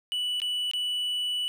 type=tone with dropouts; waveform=triangle; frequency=2960 Hz; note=F#7; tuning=in tune; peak=-25 dBFS; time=0.12-1.48 s; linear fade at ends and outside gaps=0 ms; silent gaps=0.401-0.418 / 0.713-0.735 s; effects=none